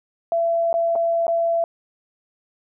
sine tone with dropouts, 672 Hz, E5, 33 cents sharp, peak -17 dBFS, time 0.32-1.64 s, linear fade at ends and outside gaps 1 ms, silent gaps 0.729-0.74 / 0.954-0.959 / 1.268-1.28 s, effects none

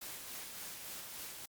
white noise with tremolo, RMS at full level -45 dBFS, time 0.01-1.46 s, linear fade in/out 10 ms, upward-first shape sine, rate 3.5 Hz, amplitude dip 30%, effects Opus 48 kbps

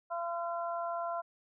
harmonic tone, 341 Hz, F4, 41 cents flat, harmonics 2 / 3 / 4, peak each -35 / -39 / -41 dBFS, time 0.1-1.22 s, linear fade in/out 20 ms, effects none

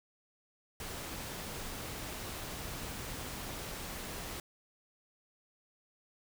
pink noise, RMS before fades -42 dBFS, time 0.8-4.4 s, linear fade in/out 2 ms, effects none

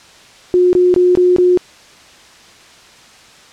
sine tone bursts, 360 Hz, F#4, 47 cents flat, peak -7 dBFS, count 5, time 0.54-1.574 s, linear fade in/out 0 ms, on 190 ms, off 21 ms, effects white hiss -42 dBFS RMS until 3.52 s + low-pass 6000 Hz 12 dB/octave

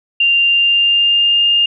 sine tone with pitch glide, 2786 to 2817 Hz, F7 to F7, -5 to +14 cents, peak -9 dBFS, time 0.2-1.66 s, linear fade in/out 5 ms, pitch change +19 cents, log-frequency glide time 0.4-1.46 s, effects none

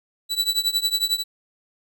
40% pulse tone with tremolo, 3951 Hz, B7, in tune, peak -15 dBFS, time 0.29-1.24 s, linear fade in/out 50 ms, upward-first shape triangle, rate 11 Hz, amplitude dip 95%, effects none

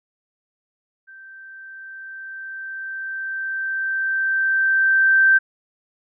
sine tone with level ramp, 1561 Hz, G6, 8 cents flat, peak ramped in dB -40 to -10 dBFS, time 1.07-5.39 s, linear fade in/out 20 ms, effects none

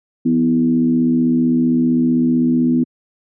sine tone with frequency modulation, 248 Hz, B3, 7 cents sharp, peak -11 dBFS, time 0.25-2.84 s, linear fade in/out 10 ms, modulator 75.6 Hz, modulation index 0.75, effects high-pass 150 Hz 12 dB/octave

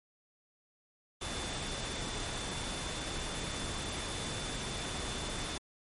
sine tone in noise, 3520 Hz, A7, in tune, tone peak -45 dBFS, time 1.21-5.58 s, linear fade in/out 5 ms, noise pink, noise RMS -38 dBFS, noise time 1.21-5.58 s, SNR -10 dB, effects MP3 48 kbps

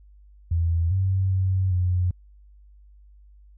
sine tone with pitch steps, 83.7 / 95.2 / 94.3 / 89.9 Hz, E2 / F#2 / F#2 / F#2, +27 / +50 / +33 / -49 cents, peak -19 dBFS, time 0.51-2.11 s, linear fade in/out 5 ms, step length 400 ms, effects added 50 Hz sine -48 dBFS peak until 3.57 s

